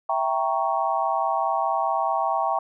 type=chord; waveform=sine; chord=E diminished seventh; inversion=none; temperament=equal; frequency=659.3 / 784 / 932.3 / 1108.7 Hz; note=E5 / G5 / Bb5 / Db6; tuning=0 / 0 / 0 / 0 cents; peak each=-27 / -25 / -27 / -27 dBFS; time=0.09-2.59 s; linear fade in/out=5 ms; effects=none